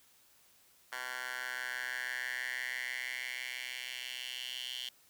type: tone with high-pass filter sweep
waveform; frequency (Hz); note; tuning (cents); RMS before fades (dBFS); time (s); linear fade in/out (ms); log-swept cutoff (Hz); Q
10% pulse; 126.1; B2; +36; -40; 0.92-4.89; 5; 1300 to 3100; 4.8
effects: white hiss -65 dBFS RMS until 5.09 s